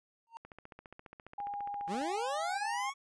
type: tone with exponential growth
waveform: triangle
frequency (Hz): 918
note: A#5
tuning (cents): -27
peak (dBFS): -37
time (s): 0.27-0.37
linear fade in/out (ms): 0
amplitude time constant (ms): 21
type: click train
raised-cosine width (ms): 0.5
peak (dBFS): -34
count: 24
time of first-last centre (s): 0.45-2.015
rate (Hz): 14.7
type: tone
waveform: sine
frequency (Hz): 813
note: G#5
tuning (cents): -37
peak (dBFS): -36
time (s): 1.38-2.9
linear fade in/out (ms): 5
type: linear sweep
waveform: 25% pulse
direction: up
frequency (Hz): 153.1 to 1127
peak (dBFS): -31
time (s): 1.87-2.94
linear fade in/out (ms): 50
effects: resampled to 22050 Hz